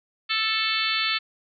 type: harmonic tone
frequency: 440 Hz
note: A4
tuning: in tune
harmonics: 3 / 4 / 5 / 6 / 7 / 8 / 9 / 10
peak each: -30 / -32 / -30 / -29 / -31 / -29 / -34 / -30 dBFS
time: 0.29-1.19 s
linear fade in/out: 20 ms
effects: none